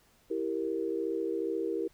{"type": "chord", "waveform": "sine", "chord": "E diminished", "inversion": "none", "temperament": "equal", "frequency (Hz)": [329.6, 392, 466.2], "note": ["E4", "G4", "Bb4"], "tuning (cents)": [0, 0, 0], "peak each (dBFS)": -34, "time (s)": [0.3, 1.88], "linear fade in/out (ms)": 10, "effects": ["pink hiss -65 dBFS RMS until 1.93 s"]}